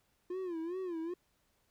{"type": "tone with vibrato", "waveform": "triangle", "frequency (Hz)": 349.2, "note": "F4", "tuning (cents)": 0, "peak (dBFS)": -34, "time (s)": [0.3, 1.14], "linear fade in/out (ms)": 5, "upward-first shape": "sine", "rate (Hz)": 2.5, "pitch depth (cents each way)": 140, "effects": ["pink hiss -75 dBFS RMS until 1.7 s"]}